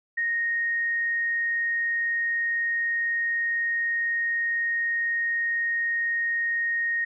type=tone; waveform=sine; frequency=1862 Hz; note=A#6; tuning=2 cents flat; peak=-23 dBFS; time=0.17-7.05 s; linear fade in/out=10 ms; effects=none